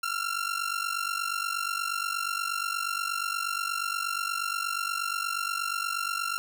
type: ring-modulated tone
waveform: sawtooth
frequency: 1370 Hz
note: F6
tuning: 34 cents flat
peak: -22 dBFS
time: 0.03-6.38 s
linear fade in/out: 0 ms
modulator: 24.2 Hz
effects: none